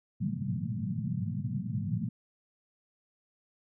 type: band-pass noise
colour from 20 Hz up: pink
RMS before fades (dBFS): -33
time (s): 0.2-2.09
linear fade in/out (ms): 10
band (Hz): 100 to 230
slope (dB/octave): 96
effects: none